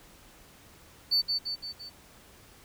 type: tone with echo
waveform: sine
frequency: 4500 Hz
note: C#8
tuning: 25 cents sharp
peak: -20 dBFS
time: 1.11-1.22 s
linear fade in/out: 20 ms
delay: 170 ms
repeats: 4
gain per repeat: -5 dB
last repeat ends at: 1.9 s
effects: tanh soft clip ceiling -19 dBFS + pink hiss -55 dBFS RMS until 2.64 s